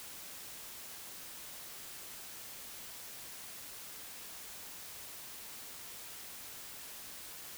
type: silence
effects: white hiss -48 dBFS RMS until 7.57 s